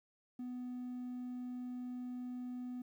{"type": "tone", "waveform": "triangle", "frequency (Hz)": 248.6, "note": "B3", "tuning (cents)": 12, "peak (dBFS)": -38, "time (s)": [0.39, 2.82], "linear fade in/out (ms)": 5, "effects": ["tanh soft clip ceiling -34 dBFS", "12-bit"]}